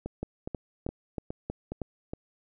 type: two click trains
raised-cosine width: 2 ms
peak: -19 / -21 dBFS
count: 6 / 6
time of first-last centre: 0.23-1.817 / 0.06-2.135 s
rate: 3.15 / 2.41 Hz
effects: none